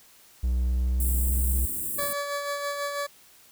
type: tone with pitch glide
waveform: triangle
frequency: 61.74 to 63.81 Hz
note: B1 to C2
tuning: 0 to -43 cents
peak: -20 dBFS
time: 0.43-1.66 s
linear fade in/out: 10 ms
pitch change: +57 cents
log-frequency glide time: 0.54-1.47 s
type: band-stop noise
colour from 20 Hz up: white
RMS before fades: -31 dBFS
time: 1-2.13 s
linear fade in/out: 2 ms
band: 390 to 7700 Hz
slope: 96 dB/octave
type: tone with tremolo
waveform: 20% pulse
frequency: 572 Hz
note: D5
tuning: 46 cents flat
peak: -22 dBFS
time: 1.98-3.07 s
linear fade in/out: 10 ms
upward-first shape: sine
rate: 6.1 Hz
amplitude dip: 40%
effects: white hiss -55 dBFS RMS until 3.51 s